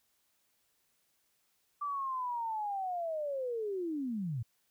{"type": "linear sweep", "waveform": "sine", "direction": "down", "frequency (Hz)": [1174.7, 106.3], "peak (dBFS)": -33, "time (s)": [1.81, 4.43], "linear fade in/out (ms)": 10, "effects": ["white hiss -75 dBFS RMS until 4.7 s"]}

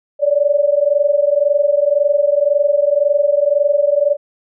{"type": "tone pair together", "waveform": "sine", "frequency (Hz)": [567, 588.9], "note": ["C#5", "D5"], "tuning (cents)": [39, 5], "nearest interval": "minor second", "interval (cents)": 66, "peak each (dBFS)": -14, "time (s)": [0.19, 4.17], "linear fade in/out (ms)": 50, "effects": []}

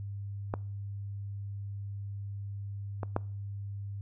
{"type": "clicks", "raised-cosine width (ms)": 1, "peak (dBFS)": [-17, -21, -14], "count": 3, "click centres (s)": [0.539, 3.032, 3.164], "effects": ["noise-tail reverb RT60 0.5 s tail -24 dB re dry", "added 100 Hz sine -36 dBFS peak until 4.01 s"]}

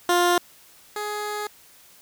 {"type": "tone pair in turn", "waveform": "15% pulse", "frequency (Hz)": [351.8, 418.4], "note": ["F4", "G#4"], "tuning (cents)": [13, 13], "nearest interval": "minor third", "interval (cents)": 300, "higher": "second", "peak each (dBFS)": [-11, -21], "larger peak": "first", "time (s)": [[0.09, 0.38], [0.96, 1.47]], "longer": "second", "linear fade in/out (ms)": 2, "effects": ["white hiss -52 dBFS RMS until 2.01 s"]}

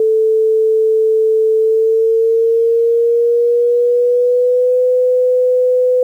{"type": "tone with pitch glide", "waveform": "sine", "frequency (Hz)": [440, 502.5], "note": ["A4", "B4"], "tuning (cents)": [0, 30], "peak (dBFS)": -9, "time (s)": [0, 6.03], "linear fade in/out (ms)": 2, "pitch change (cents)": 230, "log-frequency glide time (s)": [1.58, 4.8], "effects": ["8-bit"]}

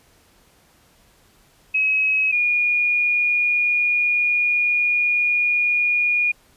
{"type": "tone pair in turn", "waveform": "sine", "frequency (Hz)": [2555, 2438], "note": ["D#7", "D#7"], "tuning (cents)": [45, -36], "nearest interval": "minor second", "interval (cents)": 81, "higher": "first", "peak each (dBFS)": [-16, -16], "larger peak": "neither", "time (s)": [[1.74, 2.32], [2.32, 6.32]], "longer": "second", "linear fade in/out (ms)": 10, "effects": ["pink hiss -56 dBFS RMS until 6.56 s", "resampled to 32000 Hz"]}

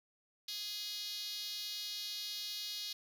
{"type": "tone with high-pass filter", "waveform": "5% pulse", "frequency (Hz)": 415.3, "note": "G#4", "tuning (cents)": 0, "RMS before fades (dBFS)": -42, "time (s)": [0.48, 2.93], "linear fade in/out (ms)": 5, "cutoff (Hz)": 4000, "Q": 2.7, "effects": []}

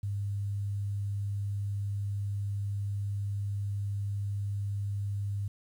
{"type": "tone with quantisation", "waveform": "sine", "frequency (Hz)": 100.7, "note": "G2", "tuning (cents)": 47, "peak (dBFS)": -30, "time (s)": [0.03, 5.48], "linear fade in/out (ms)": 5, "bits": 10, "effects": []}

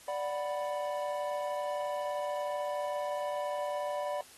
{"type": "chord", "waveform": "triangle", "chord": "B minor", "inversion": "first", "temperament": "equal", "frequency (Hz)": [587.3, 740, 987.8], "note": ["D5", "F#5", "B5"], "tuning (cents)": [0, 0, 0], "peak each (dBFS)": [-32, -37, -37], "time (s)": [0.08, 4.21], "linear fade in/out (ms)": 2, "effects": ["white hiss -55 dBFS RMS until 4.37 s", "AAC 32 kbps"]}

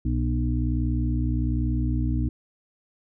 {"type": "harmonic tone with a mistuned harmonic", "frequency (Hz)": 61.2, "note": "B1", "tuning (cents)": -15, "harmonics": [1, 2, 4, 5], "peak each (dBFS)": [-24, -27, -30, -31], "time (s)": [0.05, 2.29], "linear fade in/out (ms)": 5, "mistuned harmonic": 1, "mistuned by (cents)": 41, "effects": []}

